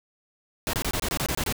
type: noise bursts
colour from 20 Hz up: pink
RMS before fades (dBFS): -27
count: 10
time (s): 0.67-1.525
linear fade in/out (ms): 0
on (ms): 63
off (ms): 25
effects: none